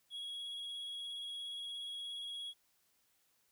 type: tone with vibrato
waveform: triangle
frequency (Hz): 3322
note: G#7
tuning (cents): 0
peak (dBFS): -40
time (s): 0.1-2.54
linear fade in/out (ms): 50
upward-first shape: sine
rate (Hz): 17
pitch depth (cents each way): 14
effects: white hiss -75 dBFS RMS until 3.51 s